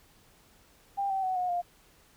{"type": "tone with pitch steps", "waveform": "sine", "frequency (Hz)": [795, 771, 747.8, 725.2, 703.4], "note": ["G5", "G5", "F#5", "F#5", "F5"], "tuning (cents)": [24, -29, 18, -35, 12], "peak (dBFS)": -27, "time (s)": [0.97, 1.62], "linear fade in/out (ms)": 20, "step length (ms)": 130, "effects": ["pink hiss -61 dBFS RMS until 2.16 s"]}